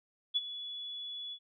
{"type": "tone with ADSR envelope", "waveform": "sine", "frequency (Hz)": 3413, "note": "G#7", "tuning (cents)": 47, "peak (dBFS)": -25, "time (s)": [0.34, 1.39], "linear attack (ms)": 24, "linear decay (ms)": 33, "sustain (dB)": -14, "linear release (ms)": 66, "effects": []}